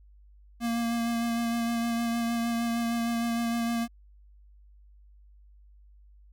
square tone with vibrato, 233.1 Hz, A#3, in tune, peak -27 dBFS, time 0.6-3.88 s, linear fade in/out 50 ms, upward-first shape sine, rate 6.5 Hz, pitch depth 16 cents each way, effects added 50 Hz sine -52 dBFS peak until 6.32 s

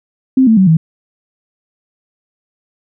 sine tone with pitch steps, 261.6 / 222.5 / 189.3 / 161.03 Hz, C4 / A3 / F#3 / E3, 0 / +20 / +40 / -40 cents, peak -5 dBFS, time 0.37-0.77 s, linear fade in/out 5 ms, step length 100 ms, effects none

